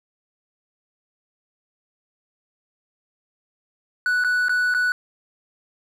triangle tone with dropouts, 1480 Hz, F#6, in tune, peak -16 dBFS, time 4.06-4.92 s, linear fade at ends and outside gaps 1 ms, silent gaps 4.239-4.246 / 4.484-4.494 / 4.74-4.747 s, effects none

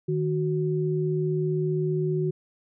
sine tone pair together, 154.76 / 370 Hz, D#3 / F#4, -9 / 0 cents, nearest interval octave + minor third, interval 1509 cents, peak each -25 / -26 dBFS, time 0.08-2.31 s, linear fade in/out 10 ms, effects none

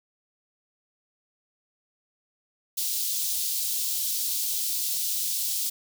white high-pass noise, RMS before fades -28 dBFS, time 2.77-5.7 s, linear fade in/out 10 ms, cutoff 3600 Hz, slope 24 dB/octave, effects none

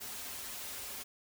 white noise with comb filter, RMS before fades -43 dBFS, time 0-1.04 s, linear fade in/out 20 ms, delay 6.1 ms, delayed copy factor -0.95, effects none

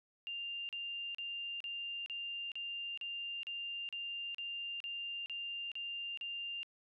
sine tone bursts, 2794 Hz, F7, in tune, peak -39 dBFS, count 14, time 0.27-6.631 s, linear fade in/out 0 ms, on 420 ms, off 37 ms, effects none

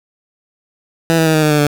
15% pulse tone with pitch steps, 164.81 / 161.6 / 158.46 / 155.38 / 152.36 / 149.4 / 146.49 Hz, E3 / E3 / D#3 / D#3 / D#3 / D3 / D3, 0 / -34 / +32 / -2 / -36 / +30 / -4 cents, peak -4 dBFS, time 1.1-1.667 s, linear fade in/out 0 ms, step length 81 ms, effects 7-bit

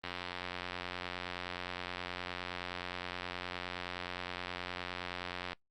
click train, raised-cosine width 0.3 ms, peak -22 dBFS, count 493, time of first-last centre 0.04-5.531 s, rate 89.6 Hz, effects noise-tail reverb RT60 0.1 s tail -23 dB re dry + Opus 24 kbps

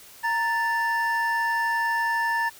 triangle tone pair together, 928 / 1760 Hz, A#5 / A6, -8 / 0 cents, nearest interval major seventh, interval 1108 cents, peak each -23 dBFS, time 0.23-2.5 s, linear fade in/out 20 ms, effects white hiss -48 dBFS RMS until 2.59 s

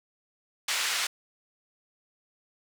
pink band-pass noise, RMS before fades -29 dBFS, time 0.68-1.07 s, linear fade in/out 5 ms, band 1600 to 7900 Hz, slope 12 dB/octave, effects none

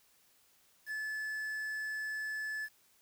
triangle tone with quantisation, 1730 Hz, A6, 30 cents flat, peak -34 dBFS, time 0.86-2.69 s, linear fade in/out 50 ms, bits 9, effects white hiss -68 dBFS RMS until 3.01 s

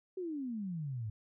sine exponential sweep, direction down, 384.1 to 103 Hz, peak -36 dBFS, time 0.17-1.1 s, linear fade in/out 5 ms, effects none

